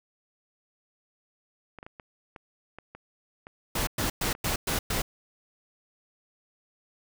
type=clicks; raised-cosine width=0.5 ms; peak=-28 dBFS; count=12; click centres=1.787 / 1.829 / 1.865 / 1.998 / 2.362 / 2.786 / 2.95 / 3.469 / 3.775 / 3.871 / 4.278 / 4.351 s
type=noise bursts; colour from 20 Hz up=pink; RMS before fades=-28 dBFS; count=6; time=3.75-5.02 s; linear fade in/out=5 ms; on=120 ms; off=110 ms
effects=none